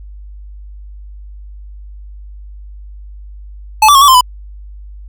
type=tone with pitch steps; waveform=square; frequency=865 / 1161 / 1088 / 1147 / 1044 / 997 Hz; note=A5 / D6 / C#6 / D6 / C6 / B5; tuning=-30 / -20 / -33 / -41 / -4 / +16 cents; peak=-4 dBFS; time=3.82-4.21 s; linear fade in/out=5 ms; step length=65 ms; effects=added 50 Hz sine -29 dBFS peak until 5.08 s